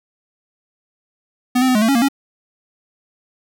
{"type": "tone with pitch steps", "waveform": "square", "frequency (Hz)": [249.4, 259.4, 254, 210.9, 224.1, 276.4, 233.9, 275.9], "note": ["B3", "C4", "B3", "G#3", "A3", "C#4", "A#3", "C#4"], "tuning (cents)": [17, -15, 49, 27, 32, -5, 6, -8], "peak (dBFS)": -13, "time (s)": [1.55, 2.086], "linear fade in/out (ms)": 10, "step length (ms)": 67, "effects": []}